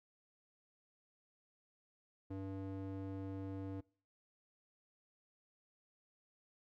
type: tone with band-pass filter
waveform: square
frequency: 96.5 Hz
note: G2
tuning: 27 cents flat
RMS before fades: -44 dBFS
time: 2.3-3.81 s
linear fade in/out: 10 ms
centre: 290 Hz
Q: 1.2
effects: noise-tail reverb RT60 0.4 s tail -23 dB re dry